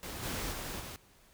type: noise with level steps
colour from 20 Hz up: pink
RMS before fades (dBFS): -42 / -37 / -40 / -44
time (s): 0.03-0.96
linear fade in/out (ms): 0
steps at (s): 0.22 / 0.51 / 0.79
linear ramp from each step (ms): 20
effects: pink hiss -63 dBFS RMS until 1.33 s